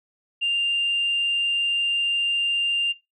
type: tone with frequency modulation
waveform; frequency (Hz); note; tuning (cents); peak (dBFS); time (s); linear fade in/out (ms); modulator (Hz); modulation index
sine; 2794; F7; 0; -19; 0.41-2.93; 20; 25.6; 0.46
effects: noise-tail reverb RT60 0.2 s tail -19 dB re dry + tanh soft clip ceiling -16 dBFS